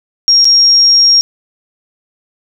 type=tone with dropouts; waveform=sine; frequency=5580 Hz; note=F8; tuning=2 cents flat; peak=-4 dBFS; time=0.28-1.21 s; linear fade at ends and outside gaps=0 ms; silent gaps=0.445-0.453 s; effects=none